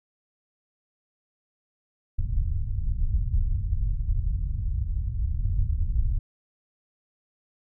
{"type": "low-pass noise", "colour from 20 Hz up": "pink", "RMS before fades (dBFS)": -25, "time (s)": [2.18, 6.19], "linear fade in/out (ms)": 10, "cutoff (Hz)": 100, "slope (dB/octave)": 24, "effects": []}